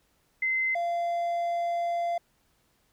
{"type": "tone pair in turn", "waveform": ["sine", "triangle"], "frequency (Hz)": [2063, 688.4], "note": ["C7", "F5"], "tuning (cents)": [-25, -25], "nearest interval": "octave + perfect fifth", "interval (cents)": 1900, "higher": "first", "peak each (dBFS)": -24, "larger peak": "neither", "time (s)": [[0.42, 0.75], [0.75, 2.18]], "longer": "second", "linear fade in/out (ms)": 5, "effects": ["pink hiss -69 dBFS RMS until 2.92 s"]}